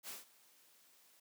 white noise with ADSR envelope, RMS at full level -45 dBFS, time 0.03-1.2 s, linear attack 57 ms, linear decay 160 ms, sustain -22 dB, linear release 6 ms, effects high-pass 200 Hz 12 dB/octave

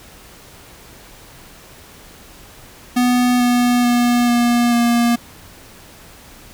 square tone with pitch steps, 246.9 / 244.3 / 241.8 / 239.3 / 236.8 Hz, B3 / B3 / B3 / A#3 / A#3, 0 / -19 / -36 / +46 / +27 cents, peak -13 dBFS, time 2.96-5.16 s, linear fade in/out 10 ms, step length 440 ms, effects pink hiss -42 dBFS RMS until 6.53 s

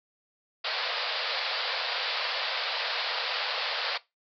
white band-pass noise, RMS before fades -31 dBFS, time 0.64-3.98 s, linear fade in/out 10 ms, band 460 to 4900 Hz, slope 96 dB/octave, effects noise-tail reverb RT60 0.2 s tail -19 dB re dry

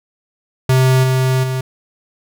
square tone with level steps, 130.1 Hz, C3, 9 cents flat, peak -10 / -13 / -18 dBFS, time 0.69-1.61 s, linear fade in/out 5 ms, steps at 1.03 / 1.43 s, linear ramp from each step 10 ms, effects none

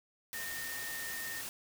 sine tone in noise, 1832 Hz, A#6, 31 cents flat, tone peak -41 dBFS, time 0.34-1.41 s, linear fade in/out 0 ms, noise white, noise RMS -42 dBFS, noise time 0.33-1.49 s, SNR -2 dB, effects none

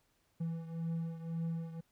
triangle beating tone pair, 164.81 / 166.71 Hz, E3 / E3, 0 / +20 cents, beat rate 1.9 Hz, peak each -35 / -40 dBFS, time 0.4-1.81 s, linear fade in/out 10 ms, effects pink hiss -75 dBFS RMS until 1.91 s

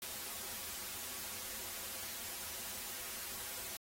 white noise with comb filter, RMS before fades -44 dBFS, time 0.02-3.77 s, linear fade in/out 2 ms, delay 6.7 ms, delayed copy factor -0.8, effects AAC 48 kbps

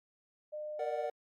sine tone, 605 Hz, D#5, 49 cents flat, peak -38 dBFS, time 0.52-1.07 s, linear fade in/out 20 ms
triangle chord, Bb augmented, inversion none, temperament equal, 466.2 / 587.3 / 740 Hz, Bb4 / D5 / F#5, 0 / 0 / 0 cents, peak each -37 dBFS, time 0.79-1.1 s, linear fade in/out 5 ms
effects Opus 48 kbps

